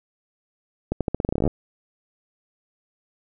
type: accelerating click train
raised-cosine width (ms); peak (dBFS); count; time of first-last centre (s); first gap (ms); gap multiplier
2; -9; 16; 0.92-1.477; 87; 0.86
effects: none